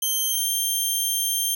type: tone with pitch glide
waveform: 5% pulse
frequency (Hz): 3136 to 3171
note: G7 to G7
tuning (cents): 0 to +19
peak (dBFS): -14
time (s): 0.02-1.55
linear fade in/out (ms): 5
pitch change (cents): +19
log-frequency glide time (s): 0.25-0.48
effects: none